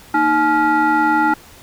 sine tone with frequency modulation, 852 Hz, G#5, 44 cents sharp, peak -11 dBFS, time 0.14-1.34 s, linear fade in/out 5 ms, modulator 542 Hz, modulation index 1.2, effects tanh soft clip ceiling -7 dBFS + pink hiss -43 dBFS RMS until 1.62 s

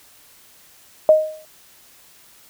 sine tone with exponential decay, 622.3 Hz, D#5, in tune, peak -5 dBFS, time 1.09-1.45 s, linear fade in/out 1 ms, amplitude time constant 77 ms, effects white hiss -50 dBFS RMS until 2.49 s

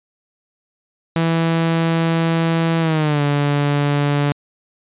sawtooth tone with pitch glide, 164.81 to 144.31 Hz, E3 to D3, 0 to -30 cents, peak -11 dBFS, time 1.16-4.32 s, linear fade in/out 0 ms, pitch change -230 cents, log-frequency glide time 2.8-3.22 s, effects resampled to 8000 Hz

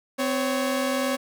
sawtooth tone pair together, 257 / 555 Hz, C4 / C#5, -31 / +2 cents, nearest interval octave + minor second, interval 1333 cents, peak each -22 dBFS, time 0.18-1.17 s, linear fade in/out 20 ms, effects none

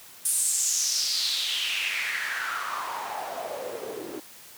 white noise with band-pass filter sweep, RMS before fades -29 dBFS, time 0.25-4.2 s, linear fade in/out 5 ms, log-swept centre 9900 to 330 Hz, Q 4.6, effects white hiss -48 dBFS RMS until 4.57 s + high-pass 60 Hz 12 dB/octave

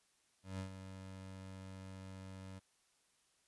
25% pulse tone with ADSR envelope, 95 Hz, F#2, 46 cents sharp, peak -36 dBFS, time 0.43-2.6 s, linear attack 160 ms, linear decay 100 ms, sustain -9 dB, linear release 21 ms, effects white hiss -75 dBFS RMS until 3.47 s + resampled to 24000 Hz

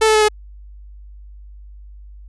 sawtooth tone with pitch steps, 440 / 434.7 / 429.5 / 424.3 Hz, A4 / A4 / A4 / G#4, 0 / -21 / -42 / +37 cents, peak -7 dBFS, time 0.01-0.286 s, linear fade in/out 10 ms, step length 69 ms, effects added 50 Hz sine -36 dBFS peak until 2.28 s + resampled to 24000 Hz

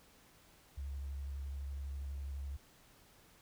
sine tone with vibrato, 69.3 Hz, C#2, in tune, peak -39 dBFS, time 0.77-2.57 s, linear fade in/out 10 ms, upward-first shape square, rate 12 Hz, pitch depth 23 cents each way, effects pink hiss -64 dBFS RMS until 3.41 s

